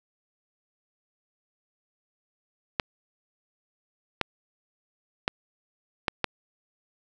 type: clicks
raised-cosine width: 0.3 ms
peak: -7 dBFS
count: 5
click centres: 2.798 / 4.213 / 5.279 / 6.082 / 6.243 s
effects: none